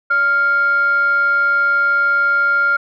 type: tone with frequency modulation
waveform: sine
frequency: 1396.9 Hz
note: F6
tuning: in tune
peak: -11 dBFS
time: 0.1-2.77 s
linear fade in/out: 10 ms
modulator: 822 Hz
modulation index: 0.22
effects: tanh soft clip ceiling -7 dBFS